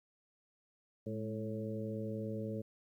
harmonic tone with a mistuned harmonic, 110 Hz, A2, in tune, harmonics 1 / 2 / 3 / 4 / 5, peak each -42 / -41 / -47 / -44 / -45 dBFS, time 1.06-2.62 s, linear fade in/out 10 ms, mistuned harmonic 2, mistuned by -52 cents, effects 12-bit

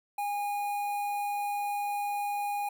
square tone with notch filter, 818 Hz, G#5, 26 cents flat, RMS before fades -32 dBFS, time 0.18-2.69 s, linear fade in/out 5 ms, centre 5100 Hz, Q 0.56, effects none

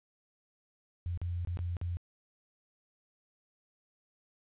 sine tone with dropouts, 87.31 Hz, F2, in tune, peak -32 dBFS, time 1.06-1.97 s, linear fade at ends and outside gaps 0 ms, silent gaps 1.175-1.216 / 1.449-1.473 / 1.572-1.59 / 1.768-1.814 s, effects resampled to 8000 Hz + 11-bit

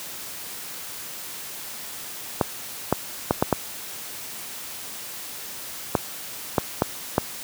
clicks, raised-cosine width 1 ms, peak -3 dBFS, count 9, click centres 2.412 / 2.926 / 3.309 / 3.425 / 3.527 / 5.952 / 6.582 / 6.821 / 7.181 s, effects white hiss -36 dBFS RMS until 7.43 s + high-pass 80 Hz 12 dB/octave

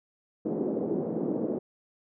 white band-pass noise, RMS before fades -30 dBFS, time 0.45-1.59 s, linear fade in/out 10 ms, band 190 to 440 Hz, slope 24 dB/octave, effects none

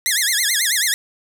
10% pulse tone with vibrato, 1864.7 Hz, A#6, in tune, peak -7 dBFS, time 0.06-0.94 s, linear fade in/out 0 ms, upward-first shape sine, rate 9.2 Hz, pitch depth 230 cents each way, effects none

